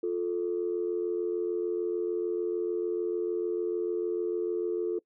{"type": "tone pair together", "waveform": "sine", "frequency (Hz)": [352, 438.7], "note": ["F4", "A4"], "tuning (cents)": [14, -5], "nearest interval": "major third", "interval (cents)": 381, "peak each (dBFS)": [-29, -30], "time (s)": [0.03, 4.99], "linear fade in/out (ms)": 5, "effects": ["noise-tail reverb RT60 0.1 s tail -22 dB re dry", "tanh soft clip ceiling -20 dBFS"]}